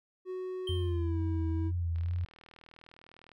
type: tone with pitch glide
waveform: triangle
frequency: 370 to 324 Hz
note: F#4 to E4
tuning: 0 to -30 cents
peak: -33 dBFS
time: 0.25-1.72 s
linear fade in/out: 50 ms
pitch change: -230 cents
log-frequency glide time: 0.7-1.2 s
type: tone with exponential decay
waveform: triangle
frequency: 3142 Hz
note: G7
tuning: 3 cents sharp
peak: -33 dBFS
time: 0.67-1.1 s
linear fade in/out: 5 ms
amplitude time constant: 93 ms
type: tone with vibrato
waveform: sine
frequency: 86 Hz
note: F2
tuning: 26 cents flat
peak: -29 dBFS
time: 0.69-2.25 s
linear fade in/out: 5 ms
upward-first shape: sine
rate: 2.2 Hz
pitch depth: 53 cents each way
type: click train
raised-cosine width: 0.3 ms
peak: -38 dBFS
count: 55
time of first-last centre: 1.96-3.317 s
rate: 39.8 Hz
effects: none